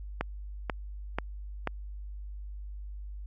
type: click train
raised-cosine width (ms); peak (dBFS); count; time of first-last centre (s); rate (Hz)
0.5; -14; 4; 0.21-1.673; 2.05
effects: added 50 Hz sine -38 dBFS peak until 3.26 s